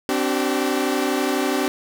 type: chord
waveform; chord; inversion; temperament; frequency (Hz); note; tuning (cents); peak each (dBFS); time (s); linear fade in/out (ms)
sawtooth; C suspended second; none; equal with one note detuned; 261.6 / 293.7 / 382.6; C4 / D4 / G4; 0 / 0 / -42; -20; 0.09-1.68; 0
effects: none